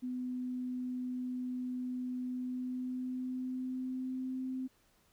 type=tone with pitch glide; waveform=sine; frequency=251.4 to 259.1 Hz; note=B3 to C4; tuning=+31 to -17 cents; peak=-35 dBFS; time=0.02-4.68 s; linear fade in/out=20 ms; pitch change=+52 cents; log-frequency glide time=2.31-4.44 s; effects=pink hiss -70 dBFS RMS until 5.12 s